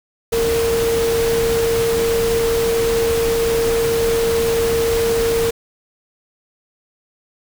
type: tone in noise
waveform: sine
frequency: 460 Hz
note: A#4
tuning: 23 cents flat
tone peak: -15 dBFS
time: 0.32-5.51 s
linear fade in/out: 10 ms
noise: pink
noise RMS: -24 dBFS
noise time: 0.32-5.51 s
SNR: +6 dB
effects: none